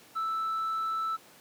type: tone with tanh clipping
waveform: sine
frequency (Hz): 1318.5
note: E6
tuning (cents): 0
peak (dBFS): -29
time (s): 0.15-1.17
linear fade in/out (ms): 20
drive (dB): 1
effects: pink hiss -55 dBFS RMS until 1.4 s + high-pass 200 Hz 12 dB/octave